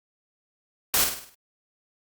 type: noise with echo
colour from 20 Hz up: white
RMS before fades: -21 dBFS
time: 0.94-1.04 s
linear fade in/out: 0 ms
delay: 51 ms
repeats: 6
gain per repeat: -6 dB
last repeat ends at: 1.346 s
effects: Opus 48 kbps